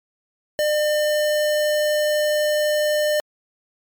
square tone, 602 Hz, D5, 43 cents sharp, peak -18 dBFS, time 0.59-3.2 s, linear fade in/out 0 ms, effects MP3 96 kbps

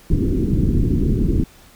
pink low-pass noise, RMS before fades -17 dBFS, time 0.1-1.44 s, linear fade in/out 5 ms, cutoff 380 Hz, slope 48 dB/octave, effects pink hiss -48 dBFS RMS until 1.75 s

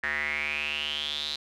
square tone with band-pass filter sweep, 73.9 Hz, D2, 11 cents sharp, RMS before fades -31 dBFS, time 0.03-1.36 s, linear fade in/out 5 ms, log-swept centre 1800 to 4000 Hz, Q 8.8, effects none

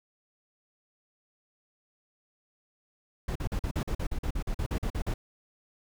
brown noise bursts, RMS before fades -30 dBFS, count 16, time 3.28-5.14 s, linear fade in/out 5 ms, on 75 ms, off 44 ms, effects none

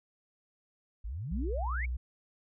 sine exponential sweep, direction up, 46 to 2350 Hz, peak -35 dBFS, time 1.04-1.86 s, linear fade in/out 10 ms
sine tone, 61.74 Hz, B1, in tune, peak -31 dBFS, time 1.31-1.97 s, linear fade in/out 10 ms
effects none

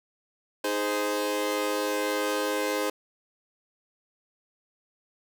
sawtooth chord, Ab major, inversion second, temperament equal with one note detuned, 311.1 / 415.3 / 518.7 Hz, Eb4 / Ab4 / C5, 0 / 0 / -15 cents, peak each -28 / -27 / -25 dBFS, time 0.64-2.9 s, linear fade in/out 5 ms, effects none

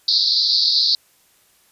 white band-pass noise, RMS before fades -17 dBFS, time 0.08-0.95 s, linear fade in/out 2 ms, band 3900 to 4900 Hz, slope 96 dB/octave, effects white hiss -57 dBFS RMS until 1.71 s + resampled to 32000 Hz

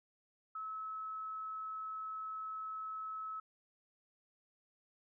sine tone, 1295 Hz, E6, 31 cents flat, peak -40 dBFS, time 0.55-3.4 s, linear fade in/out 5 ms, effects none

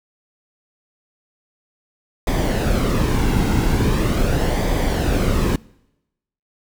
brown noise with flanger, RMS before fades -18 dBFS, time 2.27-5.56 s, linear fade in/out 2 ms, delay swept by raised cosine 0.72 to 1.71 ms, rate 0.41 Hz, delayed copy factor -0.5, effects noise-tail reverb RT60 0.9 s tail -24 dB re dry

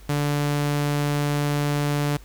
sawtooth tone, 145.6 Hz, D3, 15 cents flat, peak -17 dBFS, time 0.09-2.17 s, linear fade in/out 5 ms, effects added 50 Hz sine -43 dBFS peak until 2.24 s + pink hiss -52 dBFS RMS until 2.24 s

